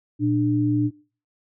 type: tone pair together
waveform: sine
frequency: 118.1 / 297.6 Hz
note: A#2 / D4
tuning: +23 / +23 cents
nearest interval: octave + major third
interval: 1600 cents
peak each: -23 / -19 dBFS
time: 0.19-0.91 s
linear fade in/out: 50 ms
effects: noise-tail reverb RT60 0.4 s tail -23 dB re dry